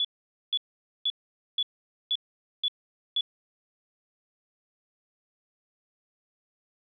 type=tone bursts; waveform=sine; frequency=3423 Hz; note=A7; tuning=48 cents flat; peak=-23 dBFS; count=7; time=0-3.209 s; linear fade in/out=2 ms; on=47 ms; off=480 ms; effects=none